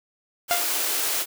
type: high-pass noise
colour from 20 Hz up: white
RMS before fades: -25 dBFS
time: 0.48-1.26 s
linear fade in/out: 50 ms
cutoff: 280 Hz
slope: 48 dB/octave
type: tone with exponential decay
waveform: sawtooth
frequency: 698.5 Hz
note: F5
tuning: in tune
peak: -14 dBFS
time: 0.51-0.73 s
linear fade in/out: 0 ms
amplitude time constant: 46 ms
effects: none